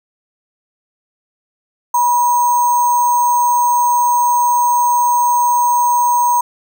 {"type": "tone with sample-and-hold", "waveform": "sine", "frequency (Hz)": 968, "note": "B5", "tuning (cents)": -35, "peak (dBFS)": -10, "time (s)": [1.94, 6.41], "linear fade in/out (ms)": 5, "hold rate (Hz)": 7350, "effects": []}